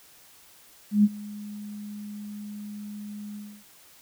sine tone with ADSR envelope, 207.7 Hz, G#3, in tune, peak -13 dBFS, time 0.91-3.64 s, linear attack 130 ms, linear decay 40 ms, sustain -22 dB, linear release 280 ms, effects white hiss -54 dBFS RMS until 4.01 s

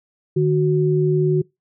sine tone pair together, 151.98 / 369.5 Hz, D#3 / F#4, -40 / -2 cents, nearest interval octave + minor third, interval 1538 cents, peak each -17 dBFS, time 0.36-1.42 s, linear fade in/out 10 ms, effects noise-tail reverb RT60 0.2 s tail -24 dB re dry

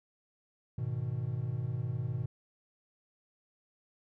triangle chord, G# minor, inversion none, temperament equal, 103.83 / 123.47 / 155.56 Hz, G#2 / B2 / D#3, 0 / 0 / 0 cents, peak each -36 / -32 / -38 dBFS, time 0.78-2.26 s, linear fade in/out 5 ms, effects none

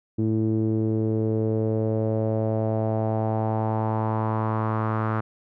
sawtooth tone with low-pass filter sweep, 110 Hz, A2, in tune, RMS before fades -24 dBFS, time 0.18-5.21 s, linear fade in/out 10 ms, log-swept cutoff 310 to 1300 Hz, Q 3.4, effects none

